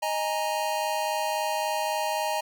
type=chord; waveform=square; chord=D# suspended fourth; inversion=none; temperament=just; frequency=622.3 / 829.7 / 933.4 Hz; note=D#5 / G#5 / A#5; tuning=0 / -2 / +2 cents; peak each=-31 dBFS; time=0.02-2.41 s; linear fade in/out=10 ms; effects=none